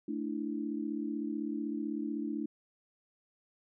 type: chord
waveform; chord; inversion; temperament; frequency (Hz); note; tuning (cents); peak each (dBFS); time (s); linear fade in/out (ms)
sine; A suspended fourth; none; equal; 220 / 293.7 / 329.6; A3 / D4 / E4; 0 / 0 / 0; -38 / -36 / -39; 0.08-2.46; 5
effects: none